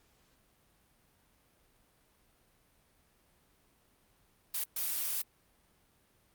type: noise bursts at uneven times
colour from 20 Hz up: blue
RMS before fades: -34 dBFS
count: 2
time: 4.54-4.64 / 4.76-5.22 s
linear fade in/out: 5 ms
effects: pink hiss -69 dBFS RMS until 6.34 s + Opus 48 kbps